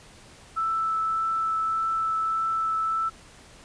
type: tone with vibrato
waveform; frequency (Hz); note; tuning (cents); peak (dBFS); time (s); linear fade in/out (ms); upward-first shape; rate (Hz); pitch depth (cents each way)
sine; 1318.5; E6; 0; -23; 0.56-3.1; 20; triangle; 1.7; 9
effects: pink hiss -50 dBFS RMS until 3.64 s + resampled to 22050 Hz